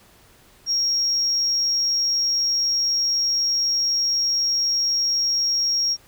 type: tone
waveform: sine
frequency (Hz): 5588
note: F8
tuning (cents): 0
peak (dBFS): -17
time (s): 0.66-5.97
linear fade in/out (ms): 50
effects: tanh soft clip ceiling -15 dBFS + pink hiss -53 dBFS RMS until 6.07 s